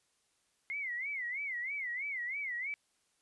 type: tone with vibrato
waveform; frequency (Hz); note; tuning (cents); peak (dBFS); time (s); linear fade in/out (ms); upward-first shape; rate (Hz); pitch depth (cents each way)
sine; 2093; C7; 0; -35; 0.7-2.74; 0; sine; 3.1; 170
effects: white hiss -75 dBFS RMS until 3.21 s + resampled to 24000 Hz